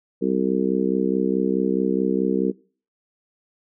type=harmonic tone; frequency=64.7 Hz; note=C2; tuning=19 cents flat; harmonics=3 / 4 / 5 / 6 / 7; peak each=-25 / -25 / -25 / -25 / -25 dBFS; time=0.21-2.52 s; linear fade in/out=20 ms; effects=noise-tail reverb RT60 0.4 s tail -21 dB re dry